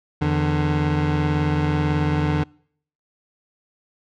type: tone pair together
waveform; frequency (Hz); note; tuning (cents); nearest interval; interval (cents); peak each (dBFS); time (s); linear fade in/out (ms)
25% pulse; 83.74 / 149.2; E2 / D3; +28 / +28; minor seventh; 1000; -20 / -16; 0.21-2.44; 10
effects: noise-tail reverb RT60 0.6 s tail -26 dB re dry + low-pass 3000 Hz 12 dB/octave